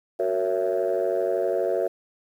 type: chord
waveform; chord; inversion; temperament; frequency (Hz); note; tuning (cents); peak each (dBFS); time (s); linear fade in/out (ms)
sine; F# dominant seventh; none; just; 370 / 462.5 / 555 / 666; F#4 / A#4 / C#5 / E5; 0 / -14 / +2 / +18; -26; 0.19-1.88; 10
effects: tanh soft clip ceiling -15 dBFS + 9-bit